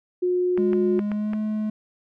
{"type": "tone", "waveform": "sine", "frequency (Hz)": 360.4, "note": "F#4", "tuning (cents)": -45, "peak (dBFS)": -19, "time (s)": [0.22, 1], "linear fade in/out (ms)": 10}
{"type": "clicks", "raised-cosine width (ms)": 0.5, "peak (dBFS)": -19, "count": 5, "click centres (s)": [0.576, 0.732, 0.992, 1.117, 1.334]}
{"type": "tone with pitch glide", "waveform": "triangle", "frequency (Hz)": [206.5, 214.3], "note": ["G#3", "A3"], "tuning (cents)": [-10, -45], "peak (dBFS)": -21, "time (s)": [0.58, 1.7], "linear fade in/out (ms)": 5, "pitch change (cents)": 65, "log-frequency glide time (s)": [1.03, 1.37]}
{"effects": []}